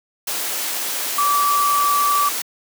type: tone in noise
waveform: sine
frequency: 1157 Hz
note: D6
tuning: 26 cents flat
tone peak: -15 dBFS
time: 1.18-2.29 s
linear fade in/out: 5 ms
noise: white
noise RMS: -24 dBFS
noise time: 0.27-2.42 s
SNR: +6 dB
effects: high-pass 300 Hz 12 dB/octave